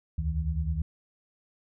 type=tone cluster; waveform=sine; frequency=70.5 / 80.1 / 158.8 Hz; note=C#2 / E2 / D#3; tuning=+30 / -49 / +36 cents; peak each=-29 / -31 / -33 dBFS; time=0.18-0.82 s; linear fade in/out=5 ms; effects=none

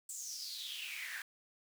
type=noise with high-pass filter sweep; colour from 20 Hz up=pink; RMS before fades=-44 dBFS; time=0.09-1.22 s; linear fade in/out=2 ms; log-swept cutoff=7800 to 1600 Hz; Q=7.2; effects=none

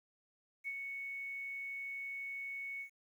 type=tone with ADSR envelope; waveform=sine; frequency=2217 Hz; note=C#7; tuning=in tune; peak=-36 dBFS; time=0.64-2.9 s; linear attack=37 ms; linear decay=44 ms; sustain=-4 dB; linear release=93 ms; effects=11-bit

